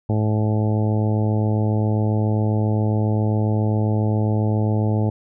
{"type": "harmonic tone", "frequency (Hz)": 107.4, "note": "A2", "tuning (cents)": -41, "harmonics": [1, 2, 3, 4, 5, 6, 7, 8], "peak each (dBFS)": [-18, -24, -28, -30, -32, -34, -35, -36], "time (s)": [0.09, 5.1], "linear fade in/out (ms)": 5, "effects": []}